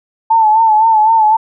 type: tone with vibrato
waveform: sine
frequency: 880 Hz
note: A5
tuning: in tune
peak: -6 dBFS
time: 0.3-1.37 s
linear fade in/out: 10 ms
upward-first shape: sine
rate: 3.9 Hz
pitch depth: 59 cents each way
effects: none